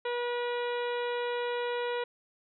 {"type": "harmonic tone", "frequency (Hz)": 483.5, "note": "B4", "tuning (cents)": -37, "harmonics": [1, 2, 3, 4, 5, 6, 7, 8], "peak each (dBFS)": [-31, -37, -41, -43, -45, -47, -48, -49], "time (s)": [0.05, 2.04], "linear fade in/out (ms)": 5, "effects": []}